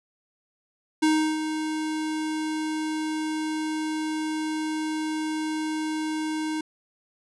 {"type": "tone with ADSR envelope", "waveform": "square", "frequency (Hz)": 311.5, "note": "D#4", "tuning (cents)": 2, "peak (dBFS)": -18, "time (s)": [1.02, 6.61], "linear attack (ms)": 12, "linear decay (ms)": 340, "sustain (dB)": -9, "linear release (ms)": 4, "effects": ["resampled to 24000 Hz"]}